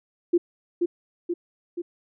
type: tone with echo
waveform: sine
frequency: 347 Hz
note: F4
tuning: 11 cents flat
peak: -15 dBFS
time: 0.33-0.38 s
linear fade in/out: 10 ms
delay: 480 ms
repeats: 3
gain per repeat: -4 dB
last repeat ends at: 1.82 s
effects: none